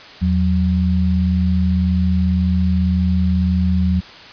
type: tone pair together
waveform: sine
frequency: 81.8 / 183.63 Hz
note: E2 / F#3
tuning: -13 / -13 cents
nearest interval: octave + major second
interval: 1400 cents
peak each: -16 dBFS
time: 0.21-4.01 s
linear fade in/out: 20 ms
effects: white hiss -38 dBFS RMS until 4.32 s + resampled to 11025 Hz